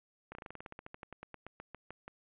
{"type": "slowing click train", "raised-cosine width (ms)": 0.5, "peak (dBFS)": -30, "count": 22, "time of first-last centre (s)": [0.32, 2.08], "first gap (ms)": 31, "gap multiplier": 1.09, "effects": ["resampled to 8000 Hz", "11-bit"]}